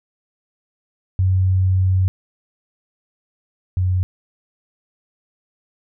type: tone pair in turn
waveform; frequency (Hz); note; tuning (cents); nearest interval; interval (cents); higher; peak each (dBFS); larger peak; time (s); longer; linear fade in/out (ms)
sine; 93.5 / 91.84; F#2 / F#2; +19 / -12; unison; 31; first; -13 / -15; first; 1.19-2.08 / 3.77-4.03; first; 0
effects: none